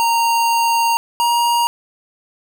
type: tone pair in turn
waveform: square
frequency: 927 / 944.3 Hz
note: A#5 / A#5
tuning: -10 / +22 cents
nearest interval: unison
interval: 32 cents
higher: second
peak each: -14 dBFS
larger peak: neither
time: 0-0.97 / 1.2-1.67 s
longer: first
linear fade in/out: 0 ms
effects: none